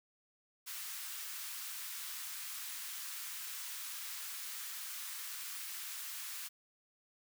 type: high-pass noise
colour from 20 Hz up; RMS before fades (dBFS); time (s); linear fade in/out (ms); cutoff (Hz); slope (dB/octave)
white; -44; 0.66-6.49; 20; 1100; 24
effects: none